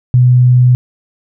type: tone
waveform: sine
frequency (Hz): 124.8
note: B2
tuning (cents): +19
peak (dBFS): -4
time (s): 0.14-0.75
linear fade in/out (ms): 0
effects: none